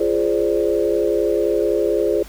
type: chord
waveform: sine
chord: D half-diminished seventh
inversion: first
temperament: equal with one note detuned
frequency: 343.8 / 415.3 / 523.3 / 587.3 Hz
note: F4 / Ab4 / C5 / D5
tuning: -27 / 0 / 0 / 0 cents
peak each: -21 / -19 / -22 / -24 dBFS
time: 0-2.23 s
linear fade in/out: 5 ms
effects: added 50 Hz sine -39 dBFS peak until 2.28 s + pink hiss -42 dBFS RMS until 2.28 s